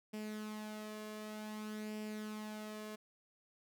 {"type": "tone with flanger", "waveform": "sawtooth", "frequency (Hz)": 213.7, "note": "G#3", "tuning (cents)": 50, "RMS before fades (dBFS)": -45, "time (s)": [0.13, 2.96], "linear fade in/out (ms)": 10, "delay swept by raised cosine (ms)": [0.38, 1.78], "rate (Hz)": 0.54, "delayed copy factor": 0.5, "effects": []}